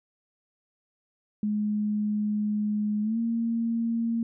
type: tone with pitch glide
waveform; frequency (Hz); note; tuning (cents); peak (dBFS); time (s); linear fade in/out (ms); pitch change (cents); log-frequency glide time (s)
sine; 210 to 230.3; G#3 to A#3; +19 to -21; -24; 1.43-4.23; 2; +160; 3.02-3.18
effects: none